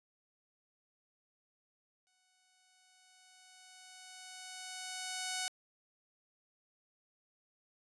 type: tone with exponential growth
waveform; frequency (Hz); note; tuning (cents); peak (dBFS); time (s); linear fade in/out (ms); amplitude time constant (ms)
5% pulse; 742; F#5; +5; -23; 2.07-5.48; 0; 740
effects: resampled to 24000 Hz